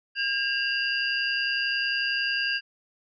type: tone cluster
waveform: sine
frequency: 1615 / 2723 / 2854 / 4793 Hz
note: G#6 / F7 / F7 / D8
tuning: -49 / -44 / +37 / +34 cents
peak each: -27 / -31 / -32 / -31 dBFS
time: 0.15-2.61 s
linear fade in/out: 50 ms
effects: none